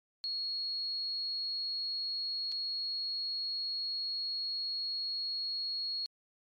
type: tone with dropouts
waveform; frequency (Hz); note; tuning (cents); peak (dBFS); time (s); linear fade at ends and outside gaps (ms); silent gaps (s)
sine; 4317; C#8; -47; -33; 0.24-6.06; 0; 2.518-2.522
effects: MP3 64 kbps